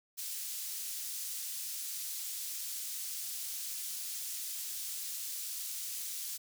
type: high-pass noise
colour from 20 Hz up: pink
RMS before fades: -40 dBFS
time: 0.17-6.38 s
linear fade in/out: 20 ms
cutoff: 5900 Hz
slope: 12 dB/octave
effects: none